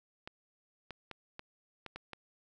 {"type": "clicks", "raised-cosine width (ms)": 0.3, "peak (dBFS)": -27, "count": 7, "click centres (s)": [0.275, 0.907, 1.113, 1.394, 1.863, 1.96, 2.133], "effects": []}